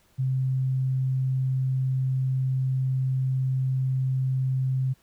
sine tone, 131 Hz, C3, 2 cents sharp, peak -22 dBFS, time 0.18-4.94 s, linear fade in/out 20 ms, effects pink hiss -63 dBFS RMS until 5.02 s

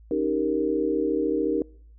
sine chord, Eb dominant seventh, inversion third, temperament equal, 277.2 / 311.1 / 392 / 466.2 Hz, Db4 / Eb4 / G4 / Bb4, 0 / 0 / 0 / 0 cents, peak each -31 / -26 / -28 / -26 dBFS, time 0.11-1.62 s, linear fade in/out 2 ms, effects noise-tail reverb RT60 0.6 s tail -25 dB re dry + added 55 Hz sine -47 dBFS peak until 1.98 s

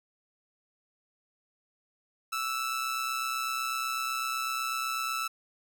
sawtooth tone with amplitude modulation, 1318.5 Hz, E6, in tune, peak -24 dBFS, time 2.32-5.28 s, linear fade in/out 10 ms, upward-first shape sine, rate 128 Hz, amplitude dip 50%, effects none

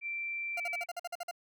sine tone with pitch glide, 2349 to 2313 Hz, D7 to D7, 0 to -27 cents, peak -34 dBFS, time 0.01-0.86 s, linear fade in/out 50 ms, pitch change -27 cents, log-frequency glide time 0.56-0.64 s
40% pulse tone bursts, 698.5 Hz, F5, in tune, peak -35 dBFS, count 10, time 0.57-1.312 s, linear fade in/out 5 ms, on 31 ms, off 48 ms
effects none

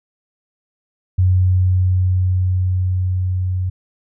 sine tone with level ramp, 92 Hz, F#2, 9 cents flat, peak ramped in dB -10 to -17 dBFS, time 1.18-3.7 s, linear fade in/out 10 ms, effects none

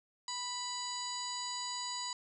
harmonic tone with a mistuned harmonic, 987.8 Hz, B5, in tune, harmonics 1 / 2 / 3 / 4 / 5 / 7 / 8, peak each -42 / -50 / -51 / -45 / -42 / -43 / -51 dBFS, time 0.28-2.13 s, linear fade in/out 2 ms, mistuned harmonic 5, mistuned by -39 cents, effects none

